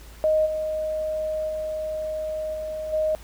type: tone with level steps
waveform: sine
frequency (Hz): 622.3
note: D#5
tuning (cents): 0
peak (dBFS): -17 / -24 / -26 / -28 / -20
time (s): 0.24-3.15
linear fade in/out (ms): 0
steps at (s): 0.45 / 1.48 / 2.53 / 2.92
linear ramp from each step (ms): 20
effects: added 55 Hz sine -43 dBFS peak until 3.23 s + pink hiss -49 dBFS RMS until 3.23 s